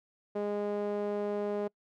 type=tone with band-pass filter; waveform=sawtooth; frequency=205.9 Hz; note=G#3; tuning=15 cents flat; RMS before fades=-33 dBFS; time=0.35-1.68 s; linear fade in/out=10 ms; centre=500 Hz; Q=2.4; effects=noise-tail reverb RT60 0.1 s tail -26 dB re dry